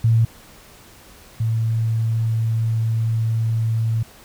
sine tone pair in turn, 113.7 / 112.78 Hz, A#2 / A2, -43 / +43 cents, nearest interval unison, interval 14 cents, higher first, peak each -12 / -17 dBFS, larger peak first, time 0.04-0.25 / 1.4-4.03 s, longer second, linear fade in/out 5 ms, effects pink hiss -46 dBFS RMS until 4.24 s

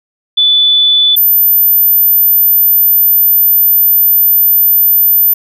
sine tone pair in turn, 3480 / 13920 Hz, A7 / A9, -20 / -20 cents, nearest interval 2 octaves, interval 2400 cents, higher second, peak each -5 dBFS, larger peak neither, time 0.37-1.16 / 1.16-5.34 s, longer second, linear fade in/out 10 ms, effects none

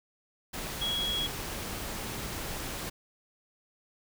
sine tone in noise, 3322 Hz, G#7, in tune, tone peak -29 dBFS, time 0.81-1.27 s, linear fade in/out 10 ms, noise pink, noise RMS -37 dBFS, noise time 0.53-2.9 s, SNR +5 dB, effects none

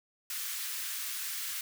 white high-pass noise, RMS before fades -37 dBFS, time 0.3-1.61 s, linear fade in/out 2 ms, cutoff 1300 Hz, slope 24 dB/octave, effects none

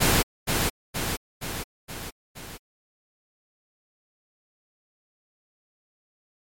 pink noise with echo, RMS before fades -20 dBFS, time 0-0.23 s, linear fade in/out 20 ms, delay 470 ms, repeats 5, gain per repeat -4 dB, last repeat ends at 2.58 s, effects MP3 64 kbps

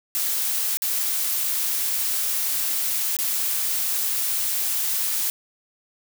blue noise with dropouts, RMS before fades -24 dBFS, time 0.15-5.3 s, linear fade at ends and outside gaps 0 ms, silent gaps 0.771-0.821 / 3.167-3.188 s, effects none

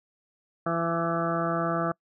harmonic tone with a mistuned harmonic, 167.7 Hz, E3, 30 cents sharp, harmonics 1 / 2 / 3 / 4 / 5 / 7 / 8 / 9 / 10, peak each -31 / -32 / -35 / -30 / -40 / -32 / -33 / -40 / -44 dBFS, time 0.66-1.92 s, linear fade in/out 5 ms, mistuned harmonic 8, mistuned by -25 cents, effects noise-tail reverb RT60 0.1 s tail -26 dB re dry

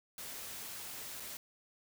white noise with dropouts, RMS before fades -45 dBFS, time 0.18-1.37 s, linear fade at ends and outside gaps 1 ms, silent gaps 1.199-1.203 s, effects none

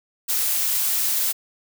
blue noise, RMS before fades -22 dBFS, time 0.28-1.33 s, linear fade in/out 20 ms, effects none

